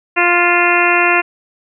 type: harmonic tone with a mistuned harmonic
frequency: 350 Hz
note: F4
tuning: 4 cents sharp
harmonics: 1 / 2 / 3 / 4 / 5 / 6 / 7 / 8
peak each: -18 / -18 / -18 / -18 / -18 / -18 / -18 / -18 dBFS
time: 0.16-1.22 s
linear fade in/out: 20 ms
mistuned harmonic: 8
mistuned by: -51 cents
effects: none